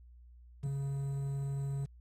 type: tone with quantisation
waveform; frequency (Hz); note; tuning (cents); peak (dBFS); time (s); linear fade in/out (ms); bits
triangle; 138.59; C#3; 0; -31; 0.63-1.86; 10; 10
effects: added 60 Hz sine -53 dBFS peak until 2 s + AAC 32 kbps

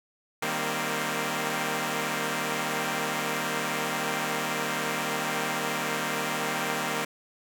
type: chord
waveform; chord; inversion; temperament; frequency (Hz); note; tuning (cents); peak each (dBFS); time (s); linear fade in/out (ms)
5% pulse; C minor seventh; first; equal with one note detuned; 154.13 / 196 / 233.1 / 261.6; Eb3 / G3 / Bb3 / C4; -16 / 0 / 0 / 0; -22 / -23 / -20 / -23; 0.42-7.05; 5
effects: none

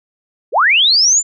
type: linear sweep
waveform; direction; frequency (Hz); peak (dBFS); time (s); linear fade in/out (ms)
sine; up; 343.6 to 7290; -8; 0.52-1.23; 50
effects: none

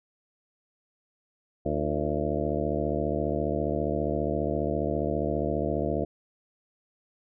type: harmonic tone with a mistuned harmonic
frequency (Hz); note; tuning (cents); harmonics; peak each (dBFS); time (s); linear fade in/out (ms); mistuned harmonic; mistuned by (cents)
74.8; D2; +32; 1 / 2 / 3 / 4 / 5 / 6 / 7 / 8 / 9; -34 / -34 / -34 / -34 / -34 / -34 / -34 / -34 / -34; 1.65-6.05; 10; 5; -95
effects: none

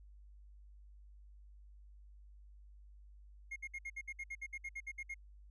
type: tone bursts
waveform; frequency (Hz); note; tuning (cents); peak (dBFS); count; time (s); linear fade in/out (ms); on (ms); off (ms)
triangle; 2143; C7; +41; -39; 15; 3.51-5.144; 10; 52; 61
effects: added 50 Hz sine -55 dBFS peak until 5.5 s + resampled to 24000 Hz

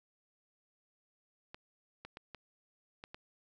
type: clicks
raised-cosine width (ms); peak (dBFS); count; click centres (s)
0.3; -30; 6; 1.545 / 2.05 / 2.171 / 2.347 / 3.039 / 3.145
effects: none

